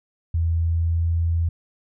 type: tone with pitch glide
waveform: sine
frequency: 82.9 to 83.62 Hz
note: E2 to E2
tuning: +10 to +25 cents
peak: -18 dBFS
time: 0.34-1.49 s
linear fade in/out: 5 ms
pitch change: +15 cents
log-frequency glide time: 0.55-1.05 s
effects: none